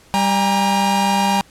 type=tone cluster; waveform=45% pulse; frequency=196.8 / 807 / 940 Hz; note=G3 / G#5 / A#5; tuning=+7 / -50 / +14 cents; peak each=-19 dBFS; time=0.14-1.41 s; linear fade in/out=0 ms; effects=pink hiss -49 dBFS RMS until 1.5 s + low-pass 11000 Hz 12 dB/octave